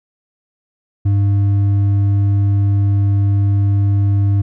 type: tone with hard clipping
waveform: sine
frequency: 100.1 Hz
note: G2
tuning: 37 cents sharp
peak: -12 dBFS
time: 1.05-4.42 s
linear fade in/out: 10 ms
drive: 4 dB
effects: none